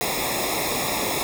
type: noise with comb filter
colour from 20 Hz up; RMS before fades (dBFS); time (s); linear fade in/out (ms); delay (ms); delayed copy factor
pink; -25; 0.01-1.23; 0; 0.66; -0.95
effects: none